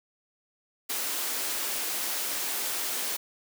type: high-pass noise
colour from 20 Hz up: white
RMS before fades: -31 dBFS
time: 0.89-3.17 s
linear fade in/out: 10 ms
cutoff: 240 Hz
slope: 24 dB/octave
effects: none